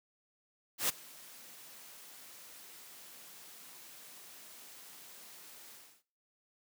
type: noise with ADSR envelope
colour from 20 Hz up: white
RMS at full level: -29 dBFS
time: 0.78-6.03 s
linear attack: 110 ms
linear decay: 15 ms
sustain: -24 dB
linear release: 310 ms
effects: noise-tail reverb RT60 0.5 s tail -22 dB re dry + high-pass 150 Hz 12 dB/octave